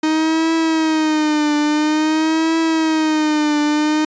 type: tone with vibrato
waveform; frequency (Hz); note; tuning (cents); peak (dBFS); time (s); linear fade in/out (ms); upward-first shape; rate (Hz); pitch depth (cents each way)
45% pulse; 311.1; D#4; 0; -14; 0.03-4.05; 5; triangle; 0.49; 86
effects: resampled to 16000 Hz